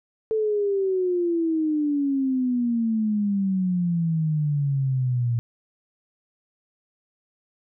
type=exponential sweep; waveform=sine; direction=down; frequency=443.1 to 116.54 Hz; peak=-20 dBFS; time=0.31-5.39 s; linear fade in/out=0 ms; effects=none